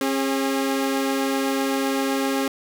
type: tone pair together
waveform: sawtooth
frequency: 270.6 / 409.8 Hz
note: C#4 / G#4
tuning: -42 / -23 cents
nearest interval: perfect fifth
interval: 719 cents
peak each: -18 / -23 dBFS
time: 0.01-2.48 s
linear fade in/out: 2 ms
effects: none